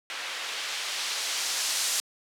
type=noise with low-pass filter sweep; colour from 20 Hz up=blue; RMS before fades=-31 dBFS; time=0.1-2 s; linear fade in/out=0 ms; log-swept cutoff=2500 to 7400 Hz; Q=0.85; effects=high-pass 400 Hz 12 dB/octave